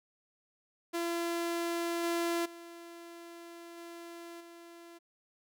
sawtooth tone with level steps, 340 Hz, F4, 46 cents flat, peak -28 / -26 / -43 / -41 / -46 dBFS, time 0.93-4.99 s, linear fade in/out 20 ms, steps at 2.03 / 2.45 / 3.77 / 4.4 s, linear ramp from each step 10 ms, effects none

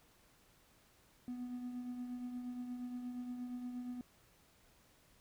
triangle tone with tremolo, 246.9 Hz, B3, in tune, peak -36 dBFS, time 1.28-4.01 s, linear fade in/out 0 ms, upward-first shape triangle, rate 8.5 Hz, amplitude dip 55%, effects tanh soft clip ceiling -34 dBFS + pink hiss -68 dBFS RMS until 5.2 s

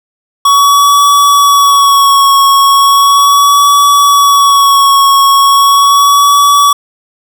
square tone with vibrato, 1122 Hz, C#6, 21 cents sharp, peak -4 dBFS, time 0.45-6.73 s, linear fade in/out 5 ms, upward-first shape sine, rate 0.37 Hz, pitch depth 28 cents each way, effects none

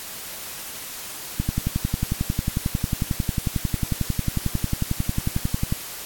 click train, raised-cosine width 5 ms, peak -9 dBFS, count 49, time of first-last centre 1.4-5.724 s, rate 11.1 Hz, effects white hiss -35 dBFS RMS until 6.05 s + AAC 64 kbps

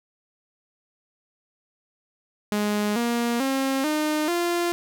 sawtooth tone with pitch steps, 208.3 / 236.5 / 268.6 / 305 / 346.3 Hz, G#3 / A#3 / C4 / D#4 / F4, +5 / +25 / +46 / -34 / -15 cents, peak -18 dBFS, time 2.52-4.72 s, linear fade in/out 0 ms, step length 440 ms, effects none

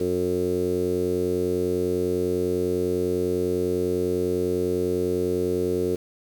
10% pulse tone with low-pass filter, 90 Hz, F#2, 47 cents flat, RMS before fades -24 dBFS, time 0-5.96 s, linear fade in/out 10 ms, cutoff 420 Hz, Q 5.6, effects 7-bit

